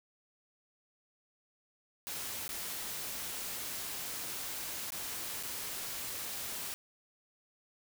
white noise with dropouts, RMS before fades -40 dBFS, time 2.07-6.74 s, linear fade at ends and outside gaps 0 ms, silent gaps 2.479-2.491 / 4.904-4.921 / 5.428-5.434 s, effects none

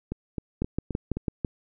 two click trains, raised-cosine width 3 ms, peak -13 / -17 dBFS, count 6 / 5, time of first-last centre 0.62-1.448 / 0.12-1.17 s, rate 6.04 / 3.81 Hz, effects none

